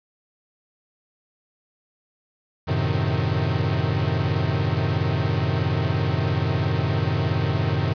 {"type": "chord", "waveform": "45% pulse", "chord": "F# diminished seventh", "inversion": "none", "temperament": "equal with one note detuned", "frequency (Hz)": [92.5, 109.49, 130.81, 155.56], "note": ["F#2", "A2", "C3", "Eb3"], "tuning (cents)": [0, -8, 0, 0], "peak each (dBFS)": -26, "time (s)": [2.67, 7.94], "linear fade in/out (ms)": 20, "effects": ["resampled to 11025 Hz", "8-bit"]}